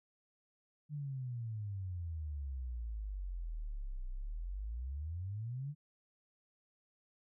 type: exponential two-way sweep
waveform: sine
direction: down then up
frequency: 151.9 to 30.36 to 151.9 Hz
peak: -38 dBFS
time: 0.89-5.75 s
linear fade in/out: 50 ms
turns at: 4.08 s
effects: none